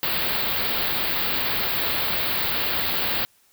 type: band-stop noise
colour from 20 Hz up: white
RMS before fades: -24 dBFS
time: 0.03-3.25 s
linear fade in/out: 0 ms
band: 4700 to 14000 Hz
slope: 96 dB/octave
effects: white hiss -60 dBFS RMS until 3.52 s